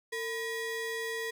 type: ring-modulated tone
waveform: square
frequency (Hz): 727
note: F#5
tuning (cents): -31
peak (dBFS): -31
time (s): 0.12-1.31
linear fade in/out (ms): 10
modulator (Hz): 1180
effects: none